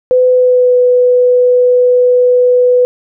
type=tone with pitch glide; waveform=sine; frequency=505 to 496 Hz; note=B4 to B4; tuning=+39 to +7 cents; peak=-5 dBFS; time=0.11-2.85 s; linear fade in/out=0 ms; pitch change=-32 cents; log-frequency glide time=0.27-0.76 s; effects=none